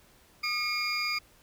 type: tone cluster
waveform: triangle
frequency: 1224 / 2183 / 2391 / 4849 Hz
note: D#6 / C#7 / D7 / D#8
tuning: -29 / -27 / +30 / -45 cents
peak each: -34 / -32 / -33 / -31 dBFS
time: 0.43-1.19 s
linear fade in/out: 10 ms
effects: pink hiss -60 dBFS RMS until 1.42 s